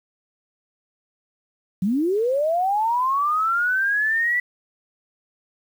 sine linear sweep, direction up, 174.61 to 1975.5 Hz, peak -18 dBFS, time 1.82-4.4 s, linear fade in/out 5 ms, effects 8-bit

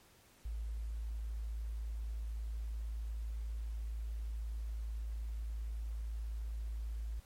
sine tone, 55 Hz, A1, in tune, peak -37 dBFS, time 0.45-7.2 s, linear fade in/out 5 ms, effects pink hiss -64 dBFS RMS until 7.25 s + MP3 64 kbps

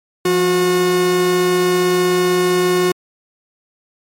45% pulse tone pair together, 173.76 / 362.8 Hz, F3 / F#4, -8 / -34 cents, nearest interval octave + minor second, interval 1274 cents, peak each -22 / -13 dBFS, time 0.25-2.92 s, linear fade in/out 5 ms, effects MP3 64 kbps

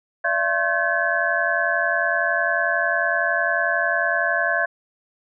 sine tone cluster, 587 / 678 / 1070 / 1536 / 1705 Hz, D5 / E5 / C6 / G6 / G#6, -1 / +49 / +38 / -36 / +45 cents, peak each -29 / -24 / -29 / -23 / -23 dBFS, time 0.24-4.66 s, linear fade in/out 10 ms, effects none

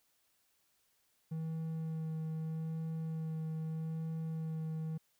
triangle tone with vibrato, 160 Hz, D#3, 49 cents sharp, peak -34 dBFS, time 1.31-4.98 s, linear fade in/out 10 ms, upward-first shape sine, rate 0.8 Hz, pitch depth 13 cents each way, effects white hiss -75 dBFS RMS until 5.19 s

